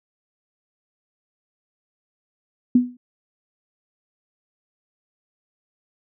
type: tone with exponential decay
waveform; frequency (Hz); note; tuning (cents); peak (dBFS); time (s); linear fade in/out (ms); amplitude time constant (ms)
sine; 246.9; B3; 0; -8; 2.75-2.97; 5; 46
effects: none